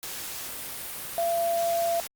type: tone in noise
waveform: sine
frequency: 679 Hz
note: F5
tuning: 49 cents flat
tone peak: -23 dBFS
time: 1.18-2 s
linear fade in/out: 0 ms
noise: white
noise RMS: -36 dBFS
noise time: 0.03-2.07 s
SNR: +10 dB
effects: Opus 48 kbps